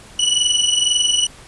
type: tone pair together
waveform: sawtooth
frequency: 2938 / 2960 Hz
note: F#7 / F#7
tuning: -13 / 0 cents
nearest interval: unison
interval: 13 cents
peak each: -14 dBFS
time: 0.19-1.27 s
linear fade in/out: 5 ms
effects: pink hiss -42 dBFS RMS until 1.47 s + resampled to 24000 Hz